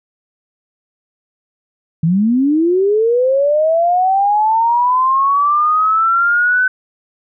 sine linear sweep, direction up, 154.5 to 1519 Hz, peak -10 dBFS, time 2.03-6.68 s, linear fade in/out 5 ms, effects none

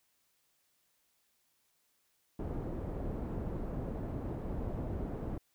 pink low-pass noise, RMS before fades -38 dBFS, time 2.39-5.38 s, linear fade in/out 5 ms, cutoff 530 Hz, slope 12 dB/octave, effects white hiss -75 dBFS RMS until 5.54 s

